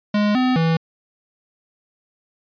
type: tone with pitch steps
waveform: square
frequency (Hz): 207.9 / 254.4 / 163.5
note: G#3 / C4 / E3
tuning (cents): +2 / -48 / -14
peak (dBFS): -16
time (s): 0.14-0.77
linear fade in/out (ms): 5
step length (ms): 210
effects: resampled to 11025 Hz